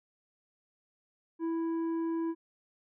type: tone with tanh clipping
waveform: triangle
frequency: 329.6 Hz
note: E4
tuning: in tune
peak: -31 dBFS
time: 1.39-2.35 s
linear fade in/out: 50 ms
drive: 11 dB
effects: none